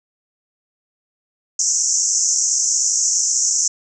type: band-pass noise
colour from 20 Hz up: white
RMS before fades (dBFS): -18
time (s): 1.59-3.68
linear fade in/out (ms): 5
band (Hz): 5600 to 7400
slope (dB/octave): 96
effects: none